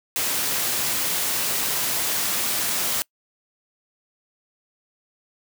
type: noise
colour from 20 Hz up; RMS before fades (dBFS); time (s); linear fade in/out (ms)
white; -24; 0.16-3.02; 0
effects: noise-tail reverb RT60 0.1 s tail -25 dB re dry + high-pass 100 Hz 12 dB/octave